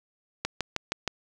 click train, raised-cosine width 0.2 ms, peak -10 dBFS, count 5, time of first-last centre 0.45-1.077 s, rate 6.38 Hz, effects none

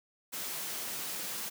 white high-pass noise, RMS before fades -38 dBFS, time 0.32-1.5 s, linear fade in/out 20 ms, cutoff 120 Hz, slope 48 dB/octave, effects none

